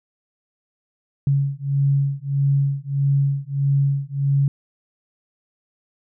sine beating tone pair, 138.59 / 140.19 Hz, C#3 / C#3, 0 / +20 cents, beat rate 1.6 Hz, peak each -20 dBFS, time 1.27-4.48 s, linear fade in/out 2 ms, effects none

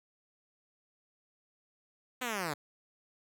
5% pulse linear sweep, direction down, 260 to 138.4 Hz, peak -22 dBFS, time 2.21-2.54 s, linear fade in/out 10 ms, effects none

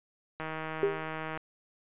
click train, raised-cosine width 0.5 ms, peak -22 dBFS, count 155, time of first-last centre 0.4-1.375 s, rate 158 Hz
sine tone with exponential decay, 402.2 Hz, G4, 44 cents sharp, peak -20 dBFS, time 0.83-1.09 s, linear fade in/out 1 ms, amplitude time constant 55 ms
effects resampled to 8000 Hz

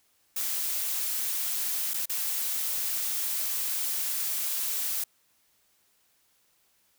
blue noise with dropouts, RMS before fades -30 dBFS, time 0.36-5.04 s, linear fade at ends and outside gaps 5 ms, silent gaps 1.936-1.941 / 2.057-2.095 s, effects white hiss -68 dBFS RMS until 6.98 s

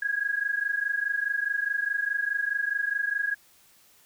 sine tone pair together, 1636.4 / 1661.2 Hz, G#6 / G#6, -26 / 0 cents, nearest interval unison, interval 26 cents, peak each -28 dBFS, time 0.02-3.35 s, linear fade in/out 5 ms, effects white hiss -59 dBFS RMS until 4.05 s

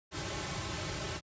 pink noise with comb filter, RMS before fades -37 dBFS, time 0.11-1.21 s, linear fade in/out 50 ms, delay 4.2 ms, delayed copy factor -0.85, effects high-pass 60 Hz 12 dB/octave + resampled to 16000 Hz

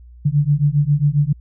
sine beating tone pair, 142.1 / 149.5 Hz, C#3 / D3, +43 / +31 cents, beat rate 7.4 Hz, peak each -16 dBFS, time 0.25-1.33 s, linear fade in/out 10 ms, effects added 60 Hz sine -39 dBFS peak until 1.4 s

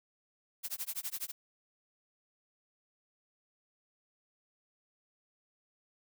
blue noise with tremolo, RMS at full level -36 dBFS, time 0.63-1.32 s, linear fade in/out 20 ms, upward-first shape sine, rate 12 Hz, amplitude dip 100%, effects none

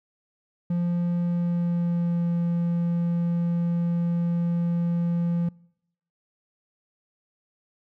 triangle tone with pitch glide, 173.7 to 171.31 Hz, F3 to F3, -9 to -33 cents, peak -20 dBFS, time 0.7-5.49 s, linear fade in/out 5 ms, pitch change -24 cents, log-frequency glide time 1.22-2.3 s, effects noise-tail reverb RT60 0.8 s tail -26 dB re dry

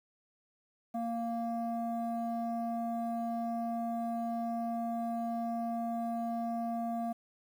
square tone with low-pass filter, 232.1 Hz, A#3, 7 cents flat, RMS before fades -35 dBFS, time 0.94-7.13 s, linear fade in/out 10 ms, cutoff 790 Hz, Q 4.1, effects 10-bit

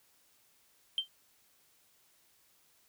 sine tone with exponential decay, 3136 Hz, G7, in tune, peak -23 dBFS, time 0.98-1.08 s, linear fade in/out 1 ms, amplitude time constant 20 ms, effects tanh soft clip ceiling -24 dBFS + white hiss -68 dBFS RMS until 2.88 s

